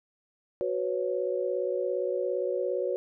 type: chord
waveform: sine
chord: F# suspended fourth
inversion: none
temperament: equal with one note detuned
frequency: 370 / 497 / 554.4 Hz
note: F#4 / B4 / C#5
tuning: 0 / +11 / 0 cents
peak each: -31 dBFS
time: 0.61-2.96 s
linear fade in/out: 0 ms
effects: none